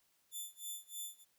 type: tone with tremolo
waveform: 5% pulse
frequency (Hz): 3520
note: A7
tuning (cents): 0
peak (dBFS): -33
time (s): 0.31-1.25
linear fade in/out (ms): 50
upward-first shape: sine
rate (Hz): 3.2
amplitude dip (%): 95
effects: white hiss -75 dBFS RMS until 1.38 s